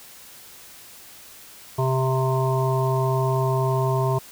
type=harmonic tone with a mistuned harmonic; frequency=131.5 Hz; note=C3; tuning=9 cents sharp; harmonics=1 / 3 / 5 / 7 / 8; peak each=-21 / -26 / -28 / -29 / -30 dBFS; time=1.78-4.19 s; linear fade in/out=10 ms; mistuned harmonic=1; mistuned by=-18 cents; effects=white hiss -45 dBFS RMS until 4.31 s